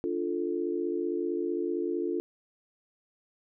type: chord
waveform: sine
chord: D minor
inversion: none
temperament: equal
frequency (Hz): 293.7 / 349.2 / 440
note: D4 / F4 / A4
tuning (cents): 0 / 0 / 0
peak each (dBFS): -34 / -30 / -34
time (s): 0.04-2.2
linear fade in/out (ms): 0
effects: none